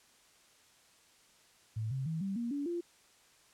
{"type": "tone with pitch steps", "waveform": "sine", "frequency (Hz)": [110, 133.1, 161.05, 194.87, 235.8, 285.3, 345.2], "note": ["A2", "C3", "E3", "G3", "A#3", "C#4", "F4"], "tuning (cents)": [0, 30, -40, -10, 20, 50, -20], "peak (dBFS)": -33, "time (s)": [1.76, 2.81], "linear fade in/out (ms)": 10, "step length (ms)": 150, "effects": ["white hiss -64 dBFS RMS until 3.53 s", "low-pass 9000 Hz 12 dB/octave"]}